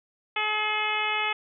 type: harmonic tone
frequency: 426.2 Hz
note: G#4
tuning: 45 cents sharp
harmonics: 1 / 2 / 3 / 4 / 5 / 6 / 7 / 8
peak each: -39 / -31 / -32 / -37 / -30 / -30 / -34 / -38 dBFS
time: 0.36-1.33 s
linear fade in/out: 5 ms
effects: none